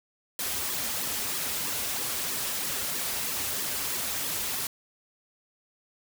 white noise with flanger, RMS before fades -31 dBFS, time 0.39-4.67 s, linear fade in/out 2 ms, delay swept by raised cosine 1.3 to 6.8 ms, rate 3.1 Hz, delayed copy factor -0.95, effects none

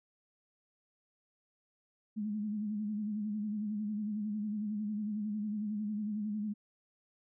sine tone with vibrato, 210.5 Hz, G#3, 24 cents sharp, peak -33 dBFS, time 2.16-6.54 s, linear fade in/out 20 ms, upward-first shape sine, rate 11 Hz, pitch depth 55 cents each way, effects none

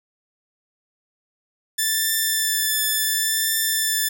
5% pulse tone with vibrato, 1760 Hz, A6, in tune, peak -9 dBFS, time 1.78-4.09 s, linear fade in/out 10 ms, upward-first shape triangle, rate 0.7 Hz, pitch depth 19 cents each way, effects none

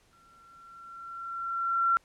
sine tone with exponential growth, 1362 Hz, F6, 44 cents flat, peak -20 dBFS, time 0.13-1.97 s, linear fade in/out 0 ms, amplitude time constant 400 ms, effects pink hiss -65 dBFS RMS until 2.04 s + low-pass 10000 Hz 12 dB/octave

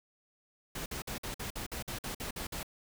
pink noise bursts, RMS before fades -39 dBFS, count 12, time 0.75-2.631 s, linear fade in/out 5 ms, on 110 ms, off 51 ms, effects none

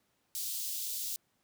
white high-pass noise, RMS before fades -37 dBFS, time 0.35-1.16 s, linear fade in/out 0 ms, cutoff 3600 Hz, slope 24 dB/octave, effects pink hiss -75 dBFS RMS until 1.43 s + high-pass 100 Hz 12 dB/octave

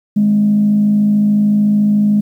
sine tone with frequency modulation, 207.7 Hz, G#3, in tune, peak -8 dBFS, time 0.16-2.21 s, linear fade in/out 10 ms, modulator 53.7 Hz, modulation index 0.25, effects tanh soft clip ceiling -4 dBFS + 8-bit

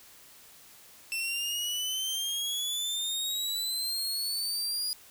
sawtooth exponential sweep, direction up, 2676 to 4908 Hz, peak -27 dBFS, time 1.12-4.93 s, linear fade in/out 0 ms, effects white hiss -54 dBFS RMS until 5.1 s

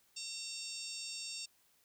harmonic tone with a mistuned harmonic, 916 Hz, A#5, 31 cents flat, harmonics 3 / 4 / 5 / 6 / 7 / 8 / 9, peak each -50 / -51 / -48 / -46 / -56 / -49 / -50 dBFS, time 0.16-1.46 s, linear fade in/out 10 ms, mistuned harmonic 3, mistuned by -17 cents, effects white hiss -71 dBFS RMS until 1.84 s

